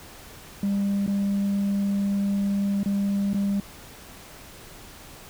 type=tone with dropouts; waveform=sine; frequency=199.5 Hz; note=G3; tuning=31 cents sharp; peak=-19 dBFS; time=0.63-3.6 s; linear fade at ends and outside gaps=2 ms; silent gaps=1.064-1.077 / 2.832-2.859 / 3.333-3.344 s; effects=tanh soft clip ceiling -20 dBFS + pink hiss -45 dBFS RMS until 5.29 s